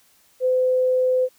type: tone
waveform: sine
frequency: 510 Hz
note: C5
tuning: 44 cents flat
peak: -16 dBFS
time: 0.4-1.29 s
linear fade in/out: 50 ms
effects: white hiss -58 dBFS RMS until 1.38 s